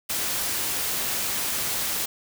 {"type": "noise", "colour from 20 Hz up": "white", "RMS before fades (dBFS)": -27, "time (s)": [0.09, 2.06], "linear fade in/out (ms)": 10, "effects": []}